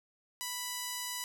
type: tone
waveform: 5% pulse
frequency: 987.8 Hz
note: B5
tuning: in tune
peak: -24 dBFS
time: 0.41-1.24 s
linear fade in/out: 0 ms
effects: none